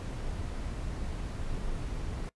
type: noise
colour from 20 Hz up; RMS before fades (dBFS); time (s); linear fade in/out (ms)
brown; -35; 0-2.29; 0
effects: noise-tail reverb RT60 0.1 s tail -21 dB re dry + resampled to 24000 Hz